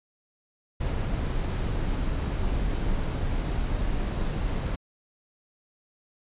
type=noise; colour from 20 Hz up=brown; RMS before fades=-27 dBFS; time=0.8-4.76 s; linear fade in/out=10 ms; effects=resampled to 8000 Hz